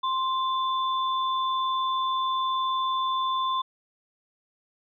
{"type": "tone pair together", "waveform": "sine", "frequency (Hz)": [1046.5, 3520], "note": ["C6", "A7"], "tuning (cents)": [0, 0], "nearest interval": "octave + major sixth", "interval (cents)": 2100, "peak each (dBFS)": [-24, -33], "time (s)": [0.03, 3.62], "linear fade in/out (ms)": 10, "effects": []}